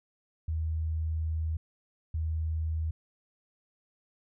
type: tone pair in turn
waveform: sine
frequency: 79.7 / 79.7 Hz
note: D#2 / D#2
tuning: +42 / +42 cents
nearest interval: unison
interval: 0 cents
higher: neither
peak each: -28 dBFS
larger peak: neither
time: 0.48-1.57 / 2.14-2.91 s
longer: first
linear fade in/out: 5 ms
effects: none